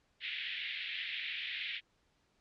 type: band-pass noise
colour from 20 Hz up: pink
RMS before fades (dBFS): -40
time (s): 0.2-1.81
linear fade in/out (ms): 50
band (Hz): 1900 to 3700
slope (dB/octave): 48
effects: pink hiss -74 dBFS RMS until 2.4 s + low-pass 6000 Hz 12 dB/octave